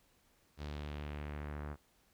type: tone with low-pass filter sweep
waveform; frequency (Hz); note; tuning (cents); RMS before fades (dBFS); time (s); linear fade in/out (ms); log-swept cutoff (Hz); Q
sawtooth; 73.8; D2; +9; -43; 0.57-1.77; 50; 4700 to 1400; 1.6
effects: pink hiss -71 dBFS RMS until 2.13 s